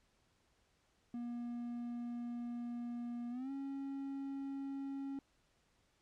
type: tone with pitch glide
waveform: triangle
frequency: 239 to 274.5 Hz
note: A#3 to C#4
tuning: +43 to -17 cents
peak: -38 dBFS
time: 1.14-5.19 s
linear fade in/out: 2 ms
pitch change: +240 cents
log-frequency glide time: 3.3-3.51 s
effects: pink hiss -75 dBFS RMS until 6.01 s + low-pass 8000 Hz 12 dB/octave